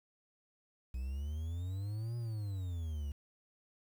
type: exponential two-way sweep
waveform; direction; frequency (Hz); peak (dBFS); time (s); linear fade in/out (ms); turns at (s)
triangle; up then down; 61.2 to 120.3 to 69.4; -34; 0.94-3.12; 5; 2.17
effects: 10-bit